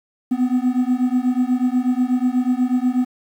triangle beating tone pair, 246.9 / 255.1 Hz, B3 / C4, 0 / -44 cents, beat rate 8.2 Hz, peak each -17 / -17 dBFS, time 0.31-3.05 s, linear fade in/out 10 ms, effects 8-bit

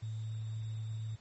sine tone with sample-and-hold, 110 Hz, A2, in tune, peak -36 dBFS, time 0.02-1.16 s, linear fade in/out 10 ms, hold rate 3675 Hz, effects pink hiss -63 dBFS RMS until 1.2 s + MP3 32 kbps

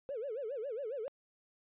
triangle tone with vibrato, 496.2 Hz, B4, 8 cents sharp, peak -33 dBFS, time 0.09-1.08 s, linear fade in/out 0 ms, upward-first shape sine, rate 7.3 Hz, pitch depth 270 cents each way, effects tanh soft clip ceiling -34 dBFS + resampled to 8000 Hz

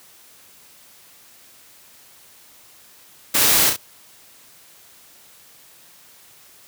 white noise with echo, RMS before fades -17 dBFS, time 3.34-3.7 s, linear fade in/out 10 ms, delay 33 ms, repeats 2, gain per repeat -5 dB, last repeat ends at 3.766 s, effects white hiss -49 dBFS RMS until 6.67 s + high-pass 60 Hz 12 dB/octave

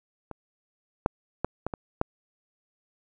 clicks, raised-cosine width 1 ms, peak -23 / -7 / -11 / -15 / -18 / -9 dBFS, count 6, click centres 0.313 / 1.061 / 1.446 / 1.666 / 1.738 / 2.014 s, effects none

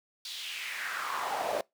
brown noise with high-pass filter sweep, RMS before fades -35 dBFS, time 0.25-1.61 s, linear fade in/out 2 ms, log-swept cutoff 4100 to 540 Hz, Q 3.3, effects noise-tail reverb RT60 0.2 s tail -25 dB re dry

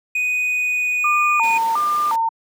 triangle tone with pitch glide, 2489 to 2466 Hz, D#7 to D#7, 0 to -16 cents, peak -16 dBFS, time 0.15-1.58 s, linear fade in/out 5 ms, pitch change -16 cents, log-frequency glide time 0.43-1.45 s
sine tone with vibrato, 1043 Hz, C6, 6 cents flat, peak -16 dBFS, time 1.04-2.29 s, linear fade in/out 5 ms, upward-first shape square, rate 1.4 Hz, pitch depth 240 cents each way
pink noise, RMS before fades -34 dBFS, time 1.43-2.16 s, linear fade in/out 5 ms
effects high-pass 300 Hz 12 dB/octave

